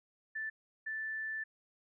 sine tone bursts at uneven times, 1760 Hz, A6, in tune, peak -36 dBFS, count 2, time 0.35-0.5 / 0.86-1.44 s, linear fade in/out 10 ms, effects none

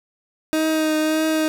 30% pulse tone with vibrato, 312.8 Hz, D#4, 9 cents sharp, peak -15 dBFS, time 0.53-1.48 s, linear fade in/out 0 ms, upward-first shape triangle, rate 1.7 Hz, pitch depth 21 cents each way, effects none

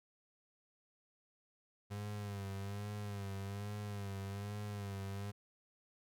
35% pulse tone with vibrato, 100.8 Hz, G2, 49 cents sharp, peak -39 dBFS, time 1.9-5.32 s, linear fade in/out 20 ms, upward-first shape sine, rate 1.2 Hz, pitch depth 57 cents each way, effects none

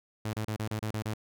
sawtooth tone bursts, 108.3 Hz, A2, 27 cents flat, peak -27 dBFS, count 8, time 0.25-1.138 s, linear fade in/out 5 ms, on 83 ms, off 32 ms, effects none

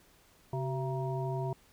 harmonic tone with a mistuned harmonic, 134.4 Hz, C3, 47 cents sharp, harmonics 1 / 3 / 5 / 7, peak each -33 / -38 / -40 / -41 dBFS, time 0.53-1.53 s, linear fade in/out 2 ms, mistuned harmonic 3, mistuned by -99 cents, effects pink hiss -63 dBFS RMS until 1.72 s

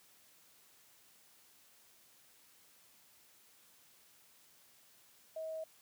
sine tone, 638 Hz, D#5, 43 cents sharp, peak -39 dBFS, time 5.36-5.64 s, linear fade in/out 5 ms, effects white hiss -65 dBFS RMS until 5.81 s + high-pass 80 Hz 12 dB/octave

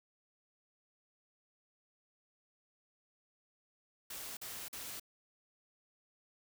white noise bursts, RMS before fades -45 dBFS, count 3, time 4.1-4.998 s, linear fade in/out 5 ms, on 270 ms, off 44 ms, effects none

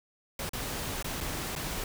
pink noise with dropouts, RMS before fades -35 dBFS, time 0.39-1.84 s, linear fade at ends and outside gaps 2 ms, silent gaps 0.493-0.533 / 1.026-1.044 / 1.205-1.209 / 1.553-1.561 s, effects none

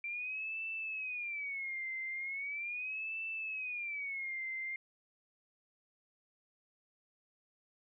sine tone with vibrato, 2349 Hz, D7, in tune, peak -37 dBFS, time 0.04-4.76 s, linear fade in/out 2 ms, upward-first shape sine, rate 0.39 Hz, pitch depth 210 cents each way, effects none

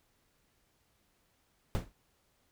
brown noise with exponential decay, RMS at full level -27 dBFS, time 1.75-1.92 s, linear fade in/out 0 ms, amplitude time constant 36 ms, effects pink hiss -73 dBFS RMS until 2.51 s

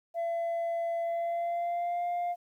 sine tone with pitch glide, 675 to 702 Hz, E5 to F5, +41 to +9 cents, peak -26 dBFS, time 0.14-2.36 s, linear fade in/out 50 ms, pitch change +68 cents, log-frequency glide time 1.03-2.05 s, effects tanh soft clip ceiling -28 dBFS + 11-bit

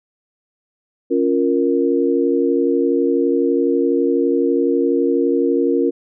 sine chord, Bb minor, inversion first, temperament equal, 277.2 / 349.2 / 466.2 Hz, Db4 / F4 / Bb4, 0 / 0 / 0 cents, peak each -18 dBFS, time 1.1-5.91 s, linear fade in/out 20 ms, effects none

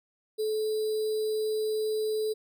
sine tone with sample-and-hold, 432.5 Hz, A4, 30 cents flat, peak -26 dBFS, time 0.38-2.34 s, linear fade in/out 20 ms, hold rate 4410 Hz, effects none

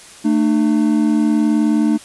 triangle tone pair together, 222.7 / 301.8 Hz, A3 / D4, +21 / +47 cents, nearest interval perfect fourth, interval 526 cents, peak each -13 dBFS, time 0.24-1.98 s, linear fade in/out 20 ms, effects white hiss -40 dBFS RMS until 2.04 s + resampled to 24000 Hz

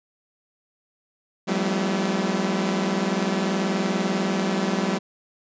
sawtooth tone cluster, 172.9 / 192.2 / 212.7 / 250.4 / 334 Hz, F3 / G3 / G#3 / B3 / E4, -17 / -34 / +42 / +24 / +23 cents, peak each -28 / -20 / -25 / -28 / -28 dBFS, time 1.47-4.99 s, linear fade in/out 20 ms, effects resampled to 16000 Hz

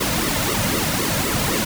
pink noise with flanger, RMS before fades -21 dBFS, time 0-1.65 s, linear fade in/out 10 ms, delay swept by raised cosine 1.2 to 2.7 ms, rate 3.9 Hz, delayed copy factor -0.8, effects none

